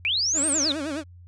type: linear two-way sweep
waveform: sine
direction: up then down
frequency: 2270 to 8870 to 3506 Hz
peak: -21 dBFS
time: 0.05-0.72 s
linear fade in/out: 0 ms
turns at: 0.49 s
type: tone with vibrato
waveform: 30% pulse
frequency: 296.8 Hz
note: D4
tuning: 18 cents sharp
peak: -25 dBFS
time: 0.33-1.04 s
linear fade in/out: 50 ms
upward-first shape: sine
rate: 9.5 Hz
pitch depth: 150 cents each way
effects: added 88 Hz sine -44 dBFS peak until 1.27 s + resampled to 22050 Hz